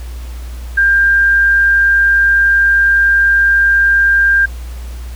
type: tone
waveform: sine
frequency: 1595 Hz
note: G6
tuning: 30 cents sharp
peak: -7 dBFS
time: 0.77-4.46 s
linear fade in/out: 10 ms
effects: added 60 Hz sine -23 dBFS peak until 5.15 s + pink hiss -39 dBFS RMS until 5.15 s